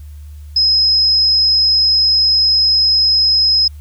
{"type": "tone", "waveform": "sine", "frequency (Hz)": 5110, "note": "D#8", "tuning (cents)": 45, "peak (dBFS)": -9, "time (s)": [0.56, 3.68], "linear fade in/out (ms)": 5, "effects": ["added 74 Hz sine -30 dBFS peak until 3.8 s", "white hiss -53 dBFS RMS until 3.8 s"]}